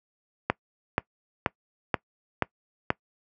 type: click train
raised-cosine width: 0.5 ms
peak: -6 dBFS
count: 6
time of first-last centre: 0.5-2.904 s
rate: 2.08 Hz
effects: noise-tail reverb RT60 0.1 s tail -23 dB re dry + high-pass 80 Hz 12 dB/octave